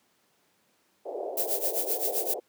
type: band-pass noise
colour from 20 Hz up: pink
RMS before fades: -35 dBFS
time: 1.05-2.4 s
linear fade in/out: 10 ms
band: 380 to 710 Hz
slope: 48 dB/octave
type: noise with tremolo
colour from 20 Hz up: violet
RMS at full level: -26 dBFS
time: 1.37-2.34 s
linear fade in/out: 5 ms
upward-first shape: triangle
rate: 7.7 Hz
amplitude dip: 90%
effects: pink hiss -68 dBFS RMS until 2.48 s + high-pass 200 Hz 12 dB/octave